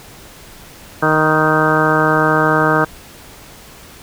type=harmonic tone with a mistuned harmonic; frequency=155.56 Hz; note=D#3; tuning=in tune; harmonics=1 / 2 / 3 / 4 / 5 / 6 / 7 / 8 / 9 / 10; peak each=-20 / -19 / -19 / -20 / -23 / -21 / -24 / -18 / -24 / -18 dBFS; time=1.02-2.85 s; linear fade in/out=10 ms; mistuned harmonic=6; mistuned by=+19 cents; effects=pink hiss -39 dBFS RMS until 4.02 s